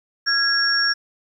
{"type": "tone cluster", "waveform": "sine", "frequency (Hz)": [1380, 1654, 5520], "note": ["F6", "G#6", "F8"], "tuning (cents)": [-21, -8, -21], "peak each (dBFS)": [-28, -20, -19], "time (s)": [0.26, 0.94], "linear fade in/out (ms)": 20, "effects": ["9-bit"]}